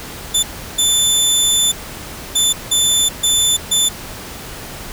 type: tone bursts at uneven times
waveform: 20% pulse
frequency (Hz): 3520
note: A7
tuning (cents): 0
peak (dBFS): -6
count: 6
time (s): 0.34-0.43 / 0.78-1.72 / 2.35-2.53 / 2.71-3.09 / 3.23-3.57 / 3.71-3.89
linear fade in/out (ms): 10
effects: pink hiss -31 dBFS RMS until 4.92 s